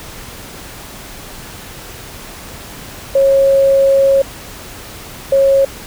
sine tone bursts at uneven times, 546 Hz, C#5, 26 cents flat, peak -7 dBFS, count 2, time 3.15-4.22 / 5.32-5.65 s, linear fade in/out 5 ms, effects pink hiss -32 dBFS RMS until 5.86 s

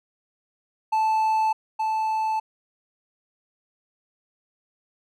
triangle tone pair in turn, 876 / 876 Hz, A5 / A5, -8 / -8 cents, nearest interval unison, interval 0 cents, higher neither, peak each -17 / -20 dBFS, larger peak first, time 0.92-1.53 / 1.79-2.4 s, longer neither, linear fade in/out 10 ms, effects none

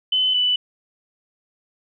sine tone pair in turn, 3031 / 2982 Hz, F#7 / F#7, +41 / +13 cents, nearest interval unison, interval 28 cents, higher first, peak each -16 dBFS, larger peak neither, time 0.12-0.34 / 0.34-0.56 s, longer neither, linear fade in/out 5 ms, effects none

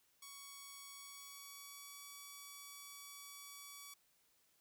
5% pulse tone with pitch glide, 1119 to 1138.6 Hz, C#6 to C#6, +16 to +46 cents, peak -40 dBFS, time 0.22-3.94 s, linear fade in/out 5 ms, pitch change +30 cents, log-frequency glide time 0.89-2.05 s, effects white hiss -75 dBFS RMS until 4.6 s

